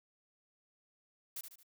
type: noise with echo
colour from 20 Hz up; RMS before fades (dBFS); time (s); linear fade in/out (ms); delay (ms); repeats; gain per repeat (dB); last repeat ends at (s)
blue; -42; 1.36-1.41; 5; 74; 3; -7; 1.632
effects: none